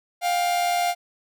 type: tone pair together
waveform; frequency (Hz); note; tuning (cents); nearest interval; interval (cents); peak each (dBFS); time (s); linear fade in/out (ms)
45% pulse; 704.1 / 784; F5 / G5; +14 / 0; major second; 186; -21 / -29; 0.21-0.95; 50
effects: none